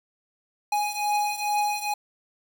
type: beating tone pair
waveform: square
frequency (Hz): 830.6 / 832.9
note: G#5 / G#5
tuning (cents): 0 / +5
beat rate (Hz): 2.3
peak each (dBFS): -26 / -29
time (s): 0.72-1.94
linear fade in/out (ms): 5
effects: 8-bit